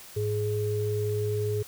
sine tone pair together, 106.16 / 420 Hz, G#2 / G#4, +38 / +19 cents, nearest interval 2 octaves, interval 2381 cents, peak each -28 dBFS, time 0.16-1.63 s, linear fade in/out 10 ms, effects white hiss -47 dBFS RMS until 1.67 s

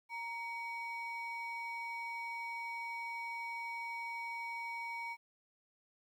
triangle ring-modulated tone, 1594 Hz, G6, 28 cents sharp, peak -34 dBFS, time 0.09-5.17 s, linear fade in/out 50 ms, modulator 662 Hz, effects tanh soft clip ceiling -30 dBFS + 12-bit

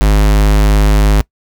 square tone, 51.5 Hz, G#1, 14 cents flat, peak -7 dBFS, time 0.01-1.21 s, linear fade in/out 0 ms, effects noise-tail reverb RT60 0.1 s tail -22 dB re dry

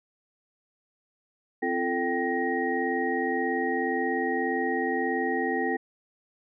sine tone cluster, 260.8 / 342.6 / 439.5 / 780 / 1879 Hz, C4 / F4 / A4 / G5 / A#6, -5 / -33 / -2 / -9 / +13 cents, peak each -31 dBFS, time 1.62-5.77 s, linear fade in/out 10 ms, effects none

